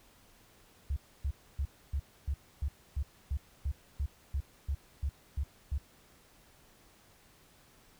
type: tone bursts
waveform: sine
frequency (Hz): 69.7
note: C#2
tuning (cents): +10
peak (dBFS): -29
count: 15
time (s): 0.9-5.78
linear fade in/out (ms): 5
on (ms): 64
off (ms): 280
effects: pink hiss -62 dBFS RMS until 7.99 s